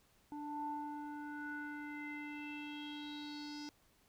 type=tone with low-pass filter sweep; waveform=square; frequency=294.9 Hz; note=D4; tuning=7 cents sharp; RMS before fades=-45 dBFS; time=0.32-3.69 s; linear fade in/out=0 ms; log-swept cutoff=730 to 5300 Hz; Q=6.4; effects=pink hiss -71 dBFS RMS until 4.08 s